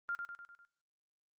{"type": "tone with echo", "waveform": "sine", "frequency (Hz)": 1396, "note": "F6", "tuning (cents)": -1, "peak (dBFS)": -34, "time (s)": [0.09, 0.15], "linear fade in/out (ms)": 0, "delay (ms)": 100, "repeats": 5, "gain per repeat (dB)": -5, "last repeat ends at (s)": 0.65, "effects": ["noise-tail reverb RT60 0.8 s tail -25 dB re dry", "Opus 32 kbps"]}